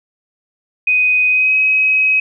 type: tone with pitch glide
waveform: sine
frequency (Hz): 2500 to 2541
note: D#7 to D#7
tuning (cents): +8 to +36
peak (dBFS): -10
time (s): 0.87-2.2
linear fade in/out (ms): 5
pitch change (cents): +28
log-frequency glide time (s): 1.29-1.55
effects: none